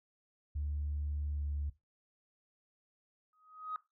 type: tone with pitch glide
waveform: sine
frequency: 73.42 to 72.53 Hz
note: D2 to D2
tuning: 0 to -21 cents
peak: -33 dBFS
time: 0.55-1.7 s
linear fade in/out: 10 ms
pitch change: -21 cents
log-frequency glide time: 1.33-1.43 s
type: tone with exponential growth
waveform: sine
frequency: 1257 Hz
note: D#6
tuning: 17 cents sharp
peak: -33 dBFS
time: 3.33-3.76 s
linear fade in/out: 1 ms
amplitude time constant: 93 ms
effects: noise-tail reverb RT60 0.2 s tail -17 dB re dry + tanh soft clip ceiling -29 dBFS